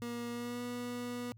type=tone with pitch glide; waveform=30% pulse; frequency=237.9 to 243.6 Hz; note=A#3 to B3; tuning=+35 to -24 cents; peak=-35 dBFS; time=0.02-1.32 s; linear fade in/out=0 ms; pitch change=+41 cents; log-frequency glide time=0.31-0.62 s; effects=added 111 Hz sine -53 dBFS peak until 1.37 s